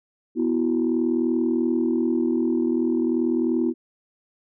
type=chord; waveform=sine; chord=B suspended fourth; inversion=none; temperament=equal; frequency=246.9 / 329.6 / 370 Hz; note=B3 / E4 / F#4; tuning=0 / 0 / 0 cents; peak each=-22 / -22 / -26 dBFS; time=0.35-3.74 s; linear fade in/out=50 ms; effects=tanh soft clip ceiling -12 dBFS